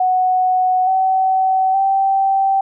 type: tone with pitch steps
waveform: sine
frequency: 740 / 758.6 / 777.7 Hz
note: F#5 / F#5 / G5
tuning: 0 / +43 / -14 cents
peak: -12 dBFS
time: 0-2.61 s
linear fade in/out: 5 ms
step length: 870 ms
effects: none